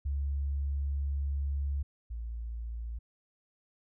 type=tone pair in turn; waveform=sine; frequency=70.1 / 57.42 Hz; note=C#2 / A#1; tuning=+20 / -25 cents; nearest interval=minor third; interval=345 cents; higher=first; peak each=-29 / -35 dBFS; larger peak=first; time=0.05-1.83 / 2.1-2.99 s; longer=first; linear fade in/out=10 ms; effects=none